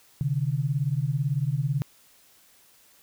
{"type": "beating tone pair", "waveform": "sine", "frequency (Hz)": [131.2, 149.2], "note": ["C3", "D3"], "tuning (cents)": [5, 28], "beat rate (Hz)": 18, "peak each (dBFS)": -26, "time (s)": [0.21, 1.82], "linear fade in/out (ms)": 0, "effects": ["white hiss -58 dBFS RMS until 3.02 s"]}